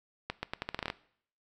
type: accelerating click train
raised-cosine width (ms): 0.3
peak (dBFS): -17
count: 11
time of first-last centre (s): 0.3-0.901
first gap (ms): 130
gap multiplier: 0.81
effects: noise-tail reverb RT60 0.6 s tail -19 dB re dry